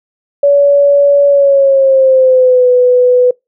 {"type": "tone with pitch glide", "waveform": "sine", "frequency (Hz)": [568, 497.3], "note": ["C#5", "B4"], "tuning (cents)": [42, 12], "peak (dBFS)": -4, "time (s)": [0.43, 3.31], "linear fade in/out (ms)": 5, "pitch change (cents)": -230, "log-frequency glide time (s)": [1.27, 2.69], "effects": ["noise-tail reverb RT60 0.2 s tail -26 dB re dry"]}